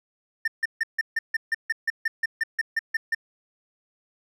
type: tone bursts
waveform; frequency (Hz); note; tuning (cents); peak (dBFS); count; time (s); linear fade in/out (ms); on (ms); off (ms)
triangle; 1802; A6; +41; -19; 16; 0.45-3.148; 5; 28; 150
effects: none